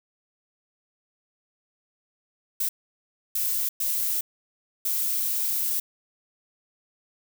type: noise bursts at uneven times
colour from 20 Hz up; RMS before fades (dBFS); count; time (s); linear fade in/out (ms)
violet; -26; 4; 2.6-2.69 / 3.35-3.69 / 3.8-4.21 / 4.85-5.8; 5
effects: none